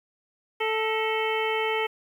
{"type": "harmonic tone with a mistuned harmonic", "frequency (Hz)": 440, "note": "A4", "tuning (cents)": 0, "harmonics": [1, 2, 3, 4, 5, 6, 7], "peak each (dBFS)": [-27, -30, -35, -36, -31, -35, -35], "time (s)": [0.6, 1.87], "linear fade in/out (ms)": 10, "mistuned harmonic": 4, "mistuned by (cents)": 130, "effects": ["9-bit"]}